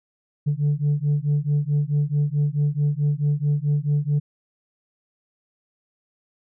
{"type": "beating tone pair", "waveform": "sine", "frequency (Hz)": [144.1, 148.7], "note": ["D3", "D3"], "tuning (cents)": [-33, 22], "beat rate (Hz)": 4.6, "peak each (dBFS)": -20, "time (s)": [0.46, 4.2], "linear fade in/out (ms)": 20, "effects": ["tanh soft clip ceiling -15 dBFS"]}